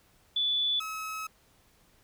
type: tone pair in turn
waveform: sine / 30% pulse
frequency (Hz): 3464 / 1285.6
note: A7 / E6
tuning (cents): -28 / -44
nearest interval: octave + perfect fourth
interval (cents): 1716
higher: first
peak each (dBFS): -25 / -32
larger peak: first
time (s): 0.36-0.8 / 0.8-1.27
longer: second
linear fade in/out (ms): 5
effects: pink hiss -64 dBFS RMS until 2.03 s